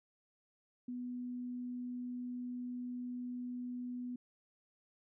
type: tone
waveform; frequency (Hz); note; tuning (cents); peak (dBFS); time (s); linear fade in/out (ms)
sine; 246.9; B3; 0; -39; 0.88-4.16; 5
effects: none